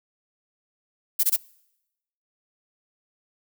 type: noise bursts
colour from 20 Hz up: violet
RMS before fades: -20 dBFS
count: 3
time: 1.19-1.365 s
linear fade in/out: 10 ms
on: 45 ms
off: 20 ms
effects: noise-tail reverb RT60 0.9 s tail -25 dB re dry